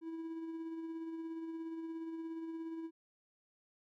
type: tone with tremolo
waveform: triangle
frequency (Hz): 326.9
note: E4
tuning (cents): -14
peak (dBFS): -37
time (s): 0.01-2.91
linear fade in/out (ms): 50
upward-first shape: sine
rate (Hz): 17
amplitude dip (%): 35
effects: none